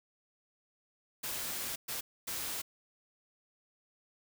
white noise bursts at uneven times, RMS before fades -38 dBFS, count 3, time 1.23-1.76 / 1.88-2.01 / 2.27-2.62 s, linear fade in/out 10 ms, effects none

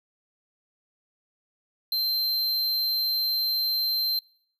square tone, 4126 Hz, C8, 25 cents flat, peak -24 dBFS, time 1.92-4.19 s, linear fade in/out 2 ms, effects noise-tail reverb RT60 0.6 s tail -23 dB re dry

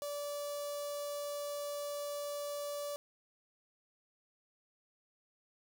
sawtooth tone with notch filter, 579 Hz, D5, 25 cents flat, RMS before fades -40 dBFS, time 0.02-2.96 s, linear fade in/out 0 ms, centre 2000 Hz, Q 0.6, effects none

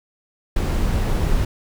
brown noise, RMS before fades -19 dBFS, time 0.56-1.45 s, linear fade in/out 5 ms, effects none

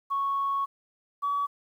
sine tone pair in turn, 1107 / 1137.5 Hz, C#6 / C#6, -3 / +44 cents, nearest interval unison, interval 47 cents, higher second, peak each -24 dBFS, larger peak neither, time 0.1-0.66 / 1.22-1.47 s, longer first, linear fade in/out 20 ms, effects tanh soft clip ceiling -20 dBFS + 10-bit

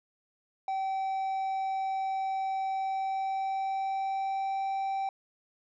triangle tone with pitch glide, 770 to 777.6 Hz, G5 to G5, -31 to -14 cents, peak -27 dBFS, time 0.68-5.09 s, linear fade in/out 2 ms, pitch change +17 cents, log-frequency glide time 2.71-4.63 s, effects resampled to 16000 Hz

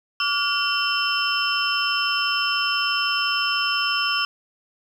sine tone cluster, 1149 / 1423 / 2730 / 3066 / 5270 Hz, D6 / F6 / F7 / G7 / E8, -38 / +32 / -40 / -39 / -1 cents, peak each -26 dBFS, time 0.2-4.25 s, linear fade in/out 2 ms, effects tanh soft clip ceiling -9 dBFS + 8-bit

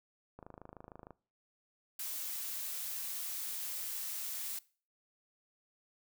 click train, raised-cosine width 1 ms, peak -35 dBFS, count 20, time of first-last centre 0.39-1.107 s, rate 26.5 Hz
blue noise, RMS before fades -40 dBFS, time 1.99-4.59 s, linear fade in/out 5 ms
effects noise-tail reverb RT60 0.4 s tail -21 dB re dry

